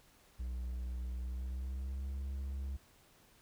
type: tone with pitch glide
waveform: triangle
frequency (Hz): 61.74 to 67.72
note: B1 to C#2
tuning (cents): 0 to -40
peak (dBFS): -35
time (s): 0.39-2.77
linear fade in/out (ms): 10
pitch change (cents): +160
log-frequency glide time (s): 1.18-2.11
effects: pink hiss -65 dBFS RMS until 3.41 s